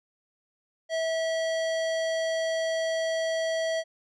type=tone with low-pass filter; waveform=square; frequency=650 Hz; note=E5; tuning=24 cents flat; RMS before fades=-28 dBFS; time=0.89-3.84 s; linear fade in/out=50 ms; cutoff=5800 Hz; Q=0.87; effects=none